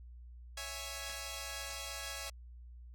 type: chord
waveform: 5% pulse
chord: C# minor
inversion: none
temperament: equal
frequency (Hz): 554.4 / 659.3 / 830.6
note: C#5 / E5 / G#5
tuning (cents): 0 / 0 / 0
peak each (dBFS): -34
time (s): 0.57-2.3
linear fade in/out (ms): 5
effects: added 60 Hz sine -49 dBFS peak until 2.94 s + AAC 64 kbps